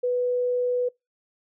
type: tone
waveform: sine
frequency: 493.9 Hz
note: B4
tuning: in tune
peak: -21 dBFS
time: 0.03-0.89 s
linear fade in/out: 10 ms
effects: noise-tail reverb RT60 0.2 s tail -25 dB re dry